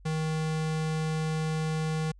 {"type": "tone", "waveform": "square", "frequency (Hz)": 157.5, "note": "D#3", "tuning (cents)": 21, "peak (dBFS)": -28, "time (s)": [0.05, 2.12], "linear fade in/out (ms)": 10, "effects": ["added 47 Hz sine -50 dBFS peak until 2.19 s", "resampled to 22050 Hz"]}